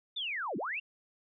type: linear two-way sweep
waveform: sine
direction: down then up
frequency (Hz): 3661 to 163.1 to 2839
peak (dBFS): -33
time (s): 0.16-0.8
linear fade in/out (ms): 10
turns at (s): 0.57
effects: none